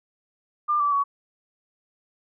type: tone with pitch steps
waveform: sine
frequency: 1198 / 1159 / 1124 Hz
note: D6 / D6 / C#6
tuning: +34 / -23 / +24 cents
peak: -19 dBFS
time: 0.68-1.04 s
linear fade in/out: 20 ms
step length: 120 ms
effects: none